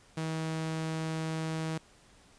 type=tone; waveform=sawtooth; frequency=159.9 Hz; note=D#3; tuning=48 cents sharp; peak=-28 dBFS; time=0.17-1.78 s; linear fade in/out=5 ms; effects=pink hiss -60 dBFS RMS until 2.38 s + resampled to 22050 Hz